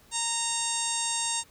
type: harmonic tone with a mistuned harmonic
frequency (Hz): 925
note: A#5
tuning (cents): -14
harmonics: 1 / 2 / 3 / 4 / 5 / 6 / 7 / 8 / 9 / 10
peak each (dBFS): -35 / -43 / -39 / -35 / -40 / -38 / -36 / -34 / -33 / -37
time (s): 0.11-1.44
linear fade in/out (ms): 50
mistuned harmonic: 10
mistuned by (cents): -41
effects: pink hiss -58 dBFS RMS until 1.5 s